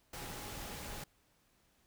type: tone in noise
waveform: sine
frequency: 830.6 Hz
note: G#5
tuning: in tune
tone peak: -55 dBFS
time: 0.13-1.04 s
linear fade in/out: 5 ms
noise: pink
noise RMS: -45 dBFS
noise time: 0.13-1.04 s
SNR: -13 dB
effects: pink hiss -72 dBFS RMS until 1.86 s